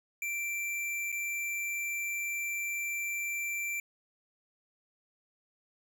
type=tone with dropouts; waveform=square; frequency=2349 Hz; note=D7; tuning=in tune; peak=-33 dBFS; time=0.22-3.8 s; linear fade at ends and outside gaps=2 ms; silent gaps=1.119-1.125 s; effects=none